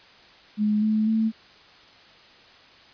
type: tone with pitch steps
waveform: sine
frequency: 210.9 / 216.1 / 221.4 Hz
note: G#3 / A3 / A3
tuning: +27 / -31 / +11 cents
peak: -19 dBFS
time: 0.57-1.32 s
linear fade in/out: 50 ms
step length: 250 ms
effects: white hiss -51 dBFS RMS until 2.93 s + resampled to 11025 Hz